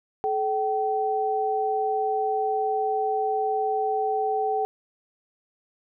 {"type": "tone pair together", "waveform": "sine", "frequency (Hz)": [430, 768.8], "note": ["A4", "G5"], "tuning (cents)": [-40, -34], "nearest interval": "minor seventh", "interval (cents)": 1006, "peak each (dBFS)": [-26, -24], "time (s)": [0.24, 4.65], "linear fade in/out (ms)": 0, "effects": []}